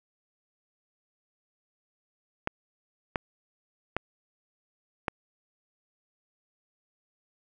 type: clicks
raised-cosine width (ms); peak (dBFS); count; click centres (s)
0.5; -12; 4; 2.474 / 3.158 / 3.966 / 5.082
effects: none